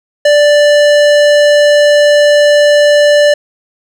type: tone with hard clipping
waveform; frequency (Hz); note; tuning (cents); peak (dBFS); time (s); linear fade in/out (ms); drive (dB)
sine; 587.3; D5; 0; -6; 0.25-3.34; 5; 17
effects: none